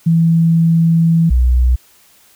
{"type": "tone pair in turn", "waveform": "sine", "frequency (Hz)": [165.3, 61.92], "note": ["E3", "B1"], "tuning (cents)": [5, 5], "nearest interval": "octave + perfect fourth", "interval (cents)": 1700, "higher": "first", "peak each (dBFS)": -8, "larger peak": "neither", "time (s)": [[0.06, 1.3], [1.3, 1.76]], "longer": "first", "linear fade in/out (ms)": 10, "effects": ["white hiss -49 dBFS RMS until 2.35 s"]}